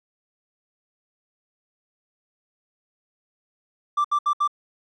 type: tone bursts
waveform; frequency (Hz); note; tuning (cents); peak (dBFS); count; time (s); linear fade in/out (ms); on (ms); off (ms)
triangle; 1174.7; D6; 0; -15; 4; 3.97-4.477; 10; 75; 69
effects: tanh soft clip ceiling -13 dBFS + resampled to 22050 Hz